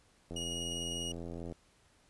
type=click train; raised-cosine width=2 ms; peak=-30 dBFS; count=104; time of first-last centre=0.31-1.523 s; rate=84.9 Hz
type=tone with tremolo; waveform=sawtooth; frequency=2882 Hz; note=F#7; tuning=46 cents flat; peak=-33 dBFS; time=0.36-1.12 s; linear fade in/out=5 ms; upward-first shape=triangle; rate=20 Hz; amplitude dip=25%
effects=pink hiss -67 dBFS RMS until 2.09 s + resampled to 24000 Hz